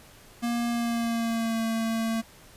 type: tone with pitch glide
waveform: square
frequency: 236.5 to 225.7 Hz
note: A#3 to A3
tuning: +25 to +44 cents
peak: -26 dBFS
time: 0.42-2.22 s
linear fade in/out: 20 ms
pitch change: -81 cents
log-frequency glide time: 0.69-1.6 s
effects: pink hiss -52 dBFS RMS until 2.56 s + resampled to 32000 Hz